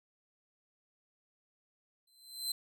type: tone with exponential growth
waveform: sawtooth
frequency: 4083 Hz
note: C8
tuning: 43 cents flat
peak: -28 dBFS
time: 2.07-2.52 s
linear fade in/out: 5 ms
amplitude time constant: 97 ms
effects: none